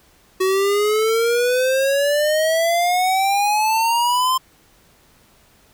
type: exponential sweep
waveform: square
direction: up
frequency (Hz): 372.5 to 1046.5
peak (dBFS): -16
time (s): 0.4-4.38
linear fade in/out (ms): 10
effects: pink hiss -54 dBFS RMS until 5.73 s